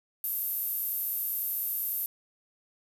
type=tone with high-pass filter; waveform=sawtooth; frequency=638 Hz; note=D#5; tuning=43 cents sharp; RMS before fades=-32 dBFS; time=0.24-2.06 s; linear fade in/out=0 ms; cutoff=12000 Hz; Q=9.2; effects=9-bit